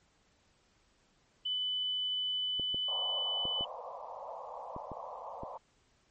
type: tone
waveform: sine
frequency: 3000 Hz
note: F#7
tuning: 23 cents sharp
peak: -31 dBFS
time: 1.45-3.65 s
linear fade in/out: 10 ms
type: clicks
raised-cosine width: 2 ms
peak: -28 dBFS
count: 7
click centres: 2.597 / 2.745 / 3.454 / 3.609 / 4.764 / 4.917 / 5.434 s
type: band-pass noise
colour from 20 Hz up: white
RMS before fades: -44 dBFS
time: 2.88-5.58 s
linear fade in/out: 5 ms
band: 490 to 1100 Hz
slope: 96 dB/octave
effects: pink hiss -70 dBFS RMS until 6.1 s + MP3 32 kbps